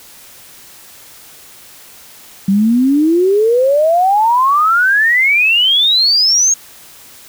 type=exponential sweep; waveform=sine; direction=up; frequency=190 to 6620 Hz; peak=-8 dBFS; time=2.48-6.54 s; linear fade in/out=5 ms; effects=white hiss -39 dBFS RMS until 7.28 s